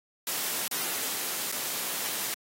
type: noise with dropouts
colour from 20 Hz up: white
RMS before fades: -31 dBFS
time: 0.27-2.34 s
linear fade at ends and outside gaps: 1 ms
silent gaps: 0.679-0.712 / 1.516-1.524 s
effects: high-pass 200 Hz 12 dB/octave + AAC 48 kbps